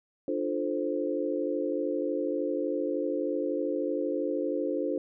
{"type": "chord", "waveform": "sine", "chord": "D minor seventh", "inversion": "none", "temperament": "equal with one note detuned", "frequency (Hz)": [296.4, 349.2, 440, 523.3], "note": ["D4", "F4", "A4", "C5"], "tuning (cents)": [16, 0, 0, 0], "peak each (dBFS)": [-32, -33, -34, -32], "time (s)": [0.28, 4.98], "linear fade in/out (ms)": 2, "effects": []}